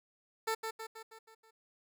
15% pulse tone with echo, 445 Hz, A4, 20 cents sharp, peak -25 dBFS, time 0.47-0.55 s, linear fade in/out 10 ms, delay 160 ms, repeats 6, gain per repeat -5 dB, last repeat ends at 1.51 s, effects none

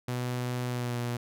sawtooth tone with pitch glide, 123.9 to 120.58 Hz, B2 to B2, +6 to -41 cents, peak -26 dBFS, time 0.08-1.17 s, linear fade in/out 5 ms, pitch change -47 cents, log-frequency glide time 0.68-0.98 s, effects none

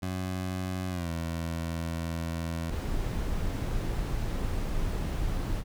20% pulse tone with pitch glide, 92.5 to 82.89 Hz, F#2 to E2, 0 to +10 cents, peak -26 dBFS, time 0.02-2.71 s, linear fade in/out 10 ms, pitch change -190 cents, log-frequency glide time 0.89-1.1 s
brown noise, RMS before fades -30 dBFS, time 2.68-5.64 s, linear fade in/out 50 ms
effects none

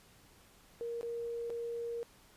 sine tone with dropouts, 468.7 Hz, A#4, 9 cents sharp, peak -36 dBFS, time 0.81-2.03 s, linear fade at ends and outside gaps 0 ms, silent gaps 1.011-1.03 / 1.498-1.503 s, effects pink hiss -62 dBFS RMS until 2.36 s + resampled to 32000 Hz

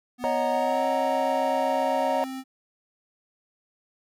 square tone with pitch glide, 246.9 to 263.1 Hz, B3 to C4, 0 to +10 cents, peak -33 dBFS, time 0.18-2.44 s, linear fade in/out 50 ms, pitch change +110 cents, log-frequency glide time 0.5-0.86 s
triangle chord, D# minor seventh, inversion third, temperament equal, 554.4 / 622.3 / 740 / 932.3 Hz, C#5 / D#5 / F#5 / A#5, 0 / 0 / 0 / 0 cents, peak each -26 dBFS, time 0.24-2.24 s, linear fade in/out 0 ms
effects none

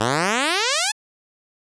5% pulse exponential sweep, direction up, 103.83 to 886 Hz, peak -7 dBFS, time 0-0.92 s, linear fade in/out 10 ms, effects resampled to 22050 Hz

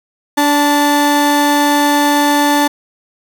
35% pulse tone pair together, 289.7 / 878 Hz, D4 / A5, -24 / -4 cents, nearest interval octave + perfect fifth, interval 1920 cents, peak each -11 dBFS, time 0.37-2.68 s, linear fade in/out 10 ms, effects none

